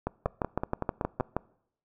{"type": "two click trains", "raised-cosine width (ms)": 1, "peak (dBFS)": [-15, -13], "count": [7, 8], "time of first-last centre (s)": [[0.07, 1.2], [0.26, 1.366]], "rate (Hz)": [5.31, 6.33], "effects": ["noise-tail reverb RT60 0.7 s tail -23 dB re dry"]}